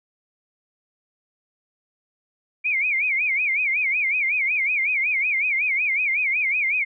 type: tone with vibrato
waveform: sine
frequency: 2296 Hz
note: D7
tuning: 40 cents flat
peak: -19 dBFS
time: 2.64-6.85 s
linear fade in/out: 20 ms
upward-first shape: sine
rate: 5.4 Hz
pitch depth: 170 cents each way
effects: none